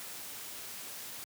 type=noise; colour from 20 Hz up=white; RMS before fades=-44 dBFS; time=0-1.24 s; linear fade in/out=0 ms; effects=high-pass 100 Hz 12 dB/octave